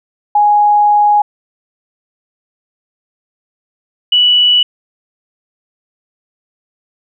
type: tone pair in turn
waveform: sine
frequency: 830.6 / 2952 Hz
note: G#5 / F#7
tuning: 0 / -5 cents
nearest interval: octave + minor seventh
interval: 2195 cents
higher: second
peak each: -6 dBFS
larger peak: neither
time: 0.35-1.22 / 4.12-4.63 s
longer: first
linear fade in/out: 5 ms
effects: none